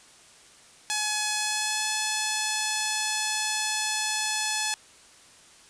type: tone with pitch glide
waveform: 5% pulse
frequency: 849 to 859.4 Hz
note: G#5 to A5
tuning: +38 to -41 cents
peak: -13 dBFS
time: 0.9-4.74 s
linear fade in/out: 0 ms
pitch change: +21 cents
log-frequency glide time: 1.37-1.87 s
effects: white hiss -53 dBFS RMS until 5.69 s + resampled to 22050 Hz